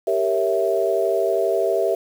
sine chord, G diminished seventh, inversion none, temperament equal with one note detuned, 392 / 464.3 / 554.4 / 659.3 Hz, G4 / Bb4 / Db5 / Fb5, 0 / -7 / 0 / 0 cents, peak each -22 / -24 / -26 / -21 dBFS, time 0.07-1.95 s, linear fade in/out 5 ms, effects 7-bit

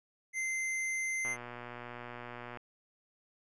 square tone, 2077 Hz, C7, 13 cents flat, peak -33 dBFS, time 0.33-1.37 s, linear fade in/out 50 ms
click train, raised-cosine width 0.5 ms, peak -29 dBFS, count 161, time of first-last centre 1.25-2.572 s, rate 121 Hz
effects resampled to 24000 Hz

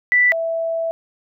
sine tone pair in turn, 1975.5 / 659.2 Hz, B6 / E5, 0 / 0 cents, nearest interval octave + perfect fifth, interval 1900 cents, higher first, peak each -11 / -19 dBFS, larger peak first, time 0.12-0.32 / 0.32-0.91 s, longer second, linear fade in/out 0 ms, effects none

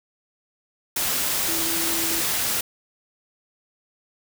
sine tone in noise, 329.6 Hz, E4, in tune, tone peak -31 dBFS, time 1.48-2.21 s, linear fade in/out 5 ms, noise white, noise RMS -24 dBFS, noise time 0.96-2.61 s, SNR -10 dB, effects none

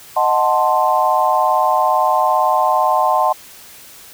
sine chord, D# diminished seventh, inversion none, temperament equal, 622.3 / 740 / 880 / 1046.5 Hz, D#5 / F#5 / A5 / C6, 0 / 0 / 0 / 0 cents, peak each -19 / -17 / -17 / -17 dBFS, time 0.16-3.33 s, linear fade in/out 10 ms, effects white hiss -40 dBFS RMS until 4.13 s

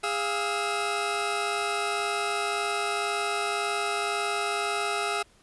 20% pulse tone cluster, 409.4 / 696 / 1290 Hz, G#4 / F5 / E6, -25 / -6 / -38 cents, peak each -26 dBFS, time 0.03-5.23 s, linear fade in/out 10 ms, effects pink hiss -60 dBFS RMS until 5.42 s + resampled to 24000 Hz

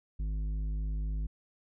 sine tone with tanh clipping, 51.9 Hz, G#1, in tune, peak -32 dBFS, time 0.19-1.27 s, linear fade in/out 10 ms, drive 9 dB, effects none

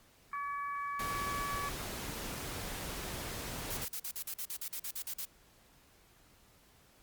harmonic tone, 569 Hz, C#5, 45 cents sharp, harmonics 2 / 3 / 4, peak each -36 / -45 / -48 dBFS, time 0.33-1.69 s, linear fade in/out 2 ms
pink noise, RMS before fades -41 dBFS, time 0.99-3.85 s, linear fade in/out 5 ms
blue noise bursts, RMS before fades -39 dBFS, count 14, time 3.7-5.252 s, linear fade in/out 5 ms, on 70 ms, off 44 ms
effects pink hiss -64 dBFS RMS until 7.02 s + Opus 48 kbps

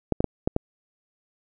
clicks, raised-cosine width 2 ms, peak -8 dBFS, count 5, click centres 0.123 / 0.205 / 0.243 / 0.475 / 0.564 s, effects none

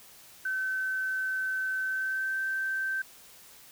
sine tone with pitch glide, 1531 to 1555.1 Hz, G6 to G6, -41 to -14 cents, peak -28 dBFS, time 0.45-3.02 s, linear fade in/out 5 ms, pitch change +27 cents, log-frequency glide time 1.82-2.39 s, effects white hiss -53 dBFS RMS until 3.71 s

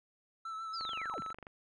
triangle tone with vibrato, 1318.5 Hz, E6, in tune, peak -37 dBFS, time 0.45-1.33 s, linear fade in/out 5 ms, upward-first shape triangle, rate 7 Hz, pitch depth 34 cents each way
sine linear sweep, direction down, 5230 to 59.5 Hz, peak -40 dBFS, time 0.73-1.21 s, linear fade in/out 10 ms
click train, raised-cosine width 0.5 ms, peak -32 dBFS, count 17, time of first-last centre 0.81-1.468 s, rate 24.3 Hz
effects resampled to 22050 Hz

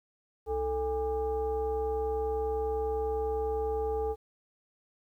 sine tone with frequency modulation, 440 Hz, A4, in tune, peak -28 dBFS, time 0.46-4.16 s, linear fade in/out 50 ms, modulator 375 Hz, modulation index 0.82, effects 11-bit

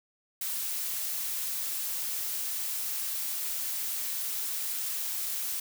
blue noise, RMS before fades -33 dBFS, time 0.41-5.6 s, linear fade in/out 5 ms, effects none

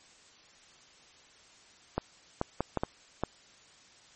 clicks, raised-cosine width 1 ms, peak -14 dBFS, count 6, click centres 1.98 / 2.414 / 2.606 / 2.773 / 2.835 / 3.236 s, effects white hiss -58 dBFS RMS until 4.15 s + MP3 32 kbps

